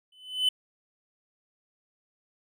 triangle tone with exponential growth, 3020 Hz, F#7, 35 cents sharp, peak -17 dBFS, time 0.12-0.49 s, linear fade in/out 5 ms, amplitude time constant 79 ms, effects none

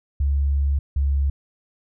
sine tone pair in turn, 70.1 / 69.62 Hz, C#2 / C#2, +20 / +8 cents, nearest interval unison, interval 12 cents, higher first, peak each -17 dBFS, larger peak neither, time 0.2-0.79 / 0.96-1.3 s, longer first, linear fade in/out 5 ms, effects none

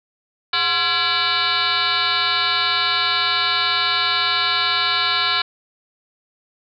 sine tone with frequency modulation, 2637 Hz, E7, in tune, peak -16 dBFS, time 0.53-5.42 s, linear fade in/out 5 ms, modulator 318 Hz, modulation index 5.3, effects none

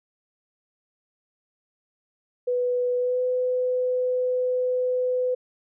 sine tone with pitch glide, 493.9 to 503.1 Hz, B4 to B4, 0 to +32 cents, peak -21 dBFS, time 2.47-5.35 s, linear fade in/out 10 ms, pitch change +32 cents, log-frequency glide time 2.98-3.21 s, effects none

